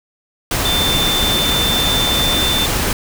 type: tone in noise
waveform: sine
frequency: 3553 Hz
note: A7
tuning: 16 cents sharp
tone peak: -16 dBFS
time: 0.65-2.66 s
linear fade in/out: 2 ms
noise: pink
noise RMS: -18 dBFS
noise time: 0.51-2.93 s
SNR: -1 dB
effects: none